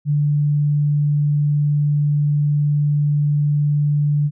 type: tone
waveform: sine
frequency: 146.83 Hz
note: D3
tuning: in tune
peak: -14 dBFS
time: 0.05-4.31 s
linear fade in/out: 50 ms
effects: none